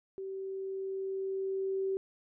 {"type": "tone with level ramp", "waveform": "sine", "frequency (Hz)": 385.2, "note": "G4", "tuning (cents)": -30, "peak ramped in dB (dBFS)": [-37, -29], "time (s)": [0.18, 1.97], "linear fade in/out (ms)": 0, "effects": []}